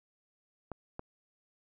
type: clicks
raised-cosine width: 1 ms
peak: -25 dBFS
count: 2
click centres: 0.717 / 0.994 s
effects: none